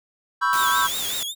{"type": "chord", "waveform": "triangle", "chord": "C# half-diminished seventh", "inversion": "third", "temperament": "equal", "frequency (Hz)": [987.8, 1108.7, 1318.5, 1568], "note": ["B5", "C#6", "E6", "G6"], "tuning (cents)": [0, 0, 0, 0], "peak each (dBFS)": -22, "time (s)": [0.41, 0.88], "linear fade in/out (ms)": 20}
{"type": "noise", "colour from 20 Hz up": "white", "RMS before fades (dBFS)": -30, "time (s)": [0.53, 1.23], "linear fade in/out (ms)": 0}
{"type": "tone with vibrato", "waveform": "sawtooth", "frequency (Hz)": 3520, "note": "A7", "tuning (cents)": 0, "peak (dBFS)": -24, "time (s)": [0.55, 1.35], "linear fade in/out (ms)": 50, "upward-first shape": "triangle", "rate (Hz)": 5.3, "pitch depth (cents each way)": 140}
{"effects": []}